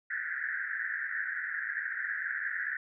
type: band-pass noise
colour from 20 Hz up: white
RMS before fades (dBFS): -35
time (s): 0.1-2.77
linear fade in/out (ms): 5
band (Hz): 1500 to 1900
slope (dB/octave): 96
effects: none